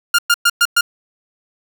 sawtooth tone bursts, 1407 Hz, F6, 12 cents sharp, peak -6 dBFS, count 5, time 0.14-0.81 s, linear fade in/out 5 ms, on 46 ms, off 110 ms, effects none

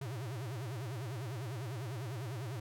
square tone with vibrato, 121.3 Hz, B2, 31 cents flat, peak -39 dBFS, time 0.01-2.6 s, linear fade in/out 5 ms, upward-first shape sine, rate 10 Hz, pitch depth 270 cents each way, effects none

